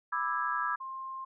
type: chord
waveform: sine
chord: E dominant seventh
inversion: second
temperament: just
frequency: 988.9 / 1186.7 / 1318.5 / 1648.1 Hz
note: B5 / D6 / E6 / G#6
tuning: +2 / +18 / 0 / -14 cents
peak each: -35 / -34 / -34 / -35 dBFS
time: 0.12-0.76 s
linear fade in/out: 10 ms
type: tone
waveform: sine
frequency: 1058 Hz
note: C6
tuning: 19 cents sharp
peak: -37 dBFS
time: 0.8-1.25 s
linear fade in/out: 10 ms
effects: none